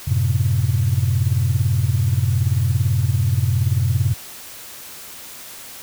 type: chord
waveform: sine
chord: F# diminished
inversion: none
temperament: equal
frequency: 92.5 / 110 / 130.81 Hz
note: F#2 / A2 / C3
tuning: 0 / 0 / 0 cents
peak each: -19 dBFS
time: 0.07-4.14 s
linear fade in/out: 10 ms
effects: tanh soft clip ceiling -7 dBFS + white hiss -37 dBFS RMS until 5.82 s